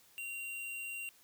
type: tone with sample-and-hold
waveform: sine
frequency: 2761 Hz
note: F7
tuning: 20 cents flat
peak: -39 dBFS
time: 0.18-1.09 s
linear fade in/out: 0 ms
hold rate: 11025 Hz
effects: white hiss -64 dBFS RMS until 1.23 s